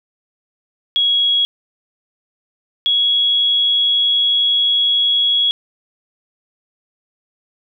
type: tone pair in turn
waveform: sine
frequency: 3322 / 3337 Hz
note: G#7 / G#7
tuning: 0 / +8 cents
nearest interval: unison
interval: 8 cents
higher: second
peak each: -12 dBFS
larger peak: neither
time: 0.96-1.45 / 2.86-5.51 s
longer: second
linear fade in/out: 0 ms
effects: 9-bit